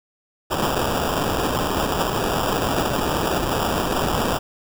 white noise with sample-and-hold, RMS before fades -22 dBFS, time 0.5-4.39 s, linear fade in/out 20 ms, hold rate 2100 Hz, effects none

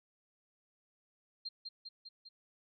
sine tone with echo, 4186 Hz, C8, in tune, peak -38 dBFS, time 1.45-1.49 s, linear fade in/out 10 ms, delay 200 ms, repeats 4, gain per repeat -3 dB, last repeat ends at 2.29 s, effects none

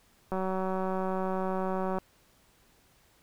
click train, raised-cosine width 1 ms, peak -19 dBFS, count 314, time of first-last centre 0.32-1.985 s, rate 188 Hz, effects pink hiss -64 dBFS RMS until 3.22 s

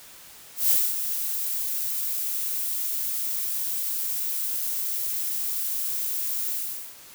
violet noise with ADSR envelope, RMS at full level -19 dBFS, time 0.56-6.97 s, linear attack 140 ms, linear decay 220 ms, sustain -9 dB, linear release 450 ms, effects white hiss -47 dBFS RMS until 7.14 s

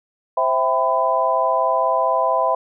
sine chord, C major seventh, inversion none, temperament equal with one note detuned, 523.3 / 659.3 / 784 / 1003.3 Hz, C5 / E5 / G5 / B5, 0 / 0 / 0 / +27 cents, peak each -23 / -20 / -24 / -19 dBFS, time 0.37-2.55 s, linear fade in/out 5 ms, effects none

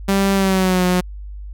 sawtooth tone with pitch glide, 196 to 180.77 Hz, G3 to F#3, 0 to -40 cents, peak -10 dBFS, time 0.08-1.01 s, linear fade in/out 10 ms, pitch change -140 cents, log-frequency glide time 0.34-0.84 s, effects added 50 Hz sine -29 dBFS peak until 1.53 s

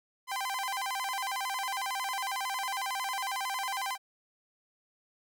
sawtooth tone with vibrato, 896 Hz, A5, 31 cents sharp, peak -28 dBFS, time 0.27-3.98 s, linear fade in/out 50 ms, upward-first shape square, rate 11 Hz, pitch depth 230 cents each way, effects none

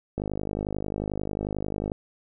click train, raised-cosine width 2 ms, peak -16 dBFS, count 90, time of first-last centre 0.18-1.918 s, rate 51.2 Hz, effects none

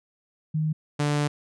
sine / sawtooth tone pair in turn, 155.56 / 146.83 Hz, D#3 / D3, 0 / 0 cents, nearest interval minor second, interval 100 cents, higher first, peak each -22 / -18 dBFS, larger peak second, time 0.54-0.73 / 0.99-1.28 s, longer second, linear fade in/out 10 ms, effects resampled to 22050 Hz

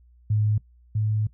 sine tone pair in turn, 106.4 / 107.39 Hz, G#2 / A2, +42 / -42 cents, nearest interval unison, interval 16 cents, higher second, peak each -19 / -21 dBFS, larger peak first, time 0.3-0.58 / 0.95-1.27 s, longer second, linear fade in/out 5 ms, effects noise-tail reverb RT60 0.1 s tail -19 dB re dry + added 60 Hz sine -52 dBFS peak until 1.33 s

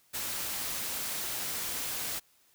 white noise, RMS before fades -35 dBFS, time 0.13-2.2 s, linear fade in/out 20 ms, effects white hiss -66 dBFS RMS until 2.54 s

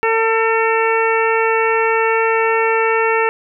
harmonic tone, 449.8 Hz, A4, 38 cents sharp, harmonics 1 / 2 / 3 / 4 / 5 / 6, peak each -16 / -19 / -21 / -22 / -23 / -24 dBFS, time 0.03-3.29 s, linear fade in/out 0 ms, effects none

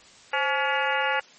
harmonic tone with a mistuned harmonic, 282.9 Hz, C#4, 35 cents sharp, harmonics 2 / 3 / 4 / 5 / 6 / 7 / 8 / 9 / 10, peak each -30 / -27 / -34 / -29 / -30 / -31 / -35 / -36 / -33 dBFS, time 0.33-1.2 s, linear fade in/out 5 ms, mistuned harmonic 2, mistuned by -120 cents, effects white hiss -51 dBFS RMS until 1.38 s + MP3 32 kbps

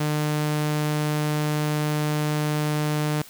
sawtooth tone, 150.7 Hz, D3, 45 cents sharp, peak -18 dBFS, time 0-3.22 s, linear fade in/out 5 ms, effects white hiss -46 dBFS RMS until 3.29 s

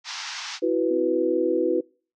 white band-pass noise, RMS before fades -34 dBFS, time 0.04-0.6 s, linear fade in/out 50 ms, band 820 to 6100 Hz, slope 48 dB/octave
sine chord, E suspended second, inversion none, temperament equal, 329.6 / 370 / 493.9 Hz, E4 / F#4 / B4, 0 / 0 / 0 cents, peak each -24 / -24 / -24 dBFS, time 0.62-1.81 s, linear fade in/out 10 ms
sine tone with pitch glide, 261.6 to 265.4 Hz, C4 to C4, 0 to +25 cents, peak -32 dBFS, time 0.9-1.81 s, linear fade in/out 10 ms, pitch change +25 cents, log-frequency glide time 1.2-1.69 s
effects noise-tail reverb RT60 0.4 s tail -26 dB re dry

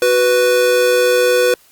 square tone pair together, 370 / 493.9 Hz, F#4 / B4, 0 / 0 cents, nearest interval perfect fourth, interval 500 cents, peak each -19 / -12 dBFS, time 0.02-1.54 s, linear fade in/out 2 ms, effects white hiss -50 dBFS RMS until 1.71 s + Opus 48 kbps

